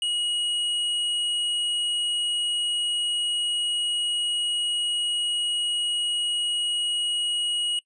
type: tone with hard clipping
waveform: triangle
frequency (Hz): 2900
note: F#7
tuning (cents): -35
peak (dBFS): -25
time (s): 0.02-7.79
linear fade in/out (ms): 2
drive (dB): 16
effects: noise-tail reverb RT60 0.1 s tail -22 dB re dry + resampled to 22050 Hz